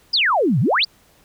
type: exponential two-way sweep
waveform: sine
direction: down then up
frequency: 5274 to 109.2 to 5274 Hz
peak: -14 dBFS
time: 0.13-0.85 s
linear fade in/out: 10 ms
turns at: 0.6 s
effects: pink hiss -55 dBFS RMS until 1.24 s